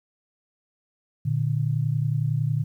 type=tone pair together; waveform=sine; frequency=117.48 / 148.4 Hz; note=A#2 / D3; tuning=+14 / +18 cents; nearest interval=major third; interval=404 cents; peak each=-24 dBFS; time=1.25-2.64 s; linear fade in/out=10 ms; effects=10-bit